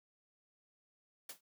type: noise with exponential decay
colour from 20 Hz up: white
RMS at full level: -41 dBFS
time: 1.29-1.41 s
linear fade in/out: 5 ms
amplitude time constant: 25 ms
effects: high-pass 150 Hz 12 dB/octave